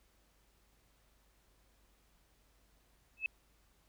sine tone with exponential growth, 2600 Hz, E7, 24 cents flat, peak -27 dBFS, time 3.17-3.26 s, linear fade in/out 1 ms, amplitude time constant 19 ms, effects added 50 Hz sine -70 dBFS peak until 3.88 s + pink hiss -72 dBFS RMS until 3.88 s

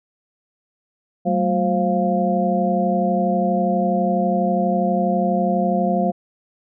sine tone cluster, 190.4 / 222.6 / 359.2 / 528 / 697 Hz, F#3 / A3 / F4 / C5 / F5, +50 / +20 / +49 / +16 / -4 cents, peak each -20 / -25 / -27 / -24 / -21 dBFS, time 1.25-6.12 s, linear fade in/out 20 ms, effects none

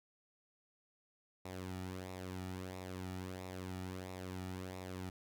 sawtooth tone with flanger, 92.5 Hz, F#2, in tune, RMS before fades -45 dBFS, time 1.45-5.1 s, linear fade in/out 5 ms, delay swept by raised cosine 0.64 to 1.94 ms, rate 1.5 Hz, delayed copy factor -0.6, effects none

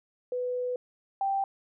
sine tone pair in turn, 496.8 / 784.1 Hz, B4 / G5, +10 / 0 cents, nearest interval minor sixth, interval 790 cents, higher second, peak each -28 / -25 dBFS, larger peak second, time 0.32-0.76 / 1.21-1.44 s, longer first, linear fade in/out 2 ms, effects none

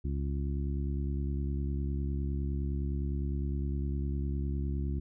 harmonic tone, 69.8 Hz, C#2, 13 cents sharp, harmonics 1 / 2 / 3 / 4 / 5, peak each -31 / -37 / -41 / -43 / -45 dBFS, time 0.04-5 s, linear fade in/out 10 ms, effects none

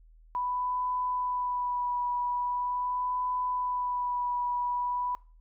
sine tone with vibrato, 987.8 Hz, B5, in tune, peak -28 dBFS, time 0.35-5.15 s, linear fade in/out 0 ms, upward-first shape sine, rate 0.42 Hz, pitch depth 19 cents each way, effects noise-tail reverb RT60 0.4 s tail -22 dB re dry + added 40 Hz sine -53 dBFS peak until 5.4 s

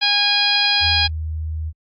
harmonic tone, 820 Hz, G#5, 22 cents flat, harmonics 1 / 2 / 3 / 4 / 5 / 6, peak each -25 / -24 / -22 / -20 / -20 / -21 dBFS, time 0.01-1.08 s, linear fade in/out 20 ms
sine tone with pitch glide, 83 to 78.8 Hz, E2 to D#2, +12 to +23 cents, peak -22 dBFS, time 0.8-1.73 s, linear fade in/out 50 ms, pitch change -89 cents, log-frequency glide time 0.92-1.11 s
effects AAC 48 kbps

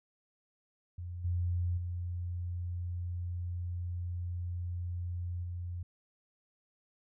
sine tone with level steps, 88 Hz, F2, 14 cents sharp, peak -38 / -29 / -34 / -36 dBFS, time 0.98-5.83 s, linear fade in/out 5 ms, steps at 1.24 / 1.77 / 5.43 s, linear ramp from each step 10 ms, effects none

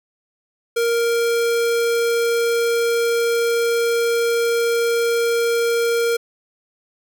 square tone, 466.8 Hz, A#4, 2 cents sharp, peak -17 dBFS, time 0.76-6.17 s, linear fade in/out 10 ms, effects none

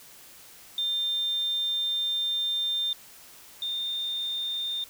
sine tone pair in turn, 3600 / 3623 Hz, A7 / A7, +39 / +50 cents, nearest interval unison, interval 11 cents, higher second, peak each -25 / -28 dBFS, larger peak first, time 0.78-2.93 / 3.62-4.84 s, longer first, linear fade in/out 2 ms, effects white hiss -50 dBFS RMS until 4.89 s

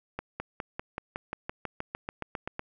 accelerating click train, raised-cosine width 0.5 ms, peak -18 dBFS, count 16, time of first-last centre 0.19-2.594 s, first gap 210 ms, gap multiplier 0.96, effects none

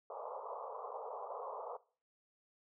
pink band-pass noise, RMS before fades -45 dBFS, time 0.1-1.77 s, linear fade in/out 5 ms, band 440 to 1200 Hz, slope 96 dB/octave, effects noise-tail reverb RT60 0.4 s tail -20 dB re dry

